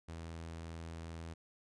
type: tone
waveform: sawtooth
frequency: 82.41 Hz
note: E2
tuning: in tune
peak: -40 dBFS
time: 0.08-1.34 s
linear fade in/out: 10 ms
effects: resampled to 22050 Hz